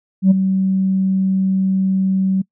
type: tone with ADSR envelope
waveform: sine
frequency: 190.5 Hz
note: G3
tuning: 49 cents flat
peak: -3 dBFS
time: 0.22-2.42 s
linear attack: 88 ms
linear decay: 17 ms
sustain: -10 dB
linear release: 9 ms
effects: noise-tail reverb RT60 0.1 s tail -25 dB re dry + tanh soft clip ceiling -5 dBFS